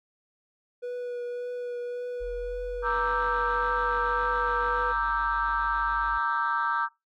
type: tone with vibrato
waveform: triangle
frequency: 488 Hz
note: B4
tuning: 21 cents flat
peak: -29 dBFS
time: 0.82-4.93 s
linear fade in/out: 20 ms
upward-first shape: triangle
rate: 1.8 Hz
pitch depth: 16 cents each way
type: exponential sweep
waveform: sine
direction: up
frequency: 43.81 to 51.91 Hz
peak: -36 dBFS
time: 2.2-6.19 s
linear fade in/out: 20 ms
type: chord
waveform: sine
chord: E half-diminished seventh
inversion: second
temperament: equal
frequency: 932.3 / 1174.7 / 1318.5 / 1568 Hz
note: Bb5 / D6 / E6 / G6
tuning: 0 / 0 / 0 / 0 cents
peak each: -29 dBFS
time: 2.82-6.89 s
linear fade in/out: 50 ms
effects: noise-tail reverb RT60 0.2 s tail -22 dB re dry + tanh soft clip ceiling -17 dBFS